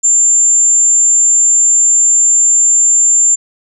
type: tone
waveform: sine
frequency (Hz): 7260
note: A#8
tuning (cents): -47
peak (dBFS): -6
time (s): 0.03-3.36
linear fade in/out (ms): 20
effects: none